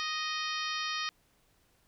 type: harmonic tone with a mistuned harmonic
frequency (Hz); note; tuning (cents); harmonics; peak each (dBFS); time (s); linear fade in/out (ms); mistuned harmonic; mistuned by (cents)
622.3; D#5; 0; 2 / 3 / 4 / 5 / 6 / 7 / 8 / 9; -37 / -39 / -40 / -41 / -42 / -42 / -43 / -44; 0-1.09; 0; 6; -18
effects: pink hiss -69 dBFS RMS until 1.87 s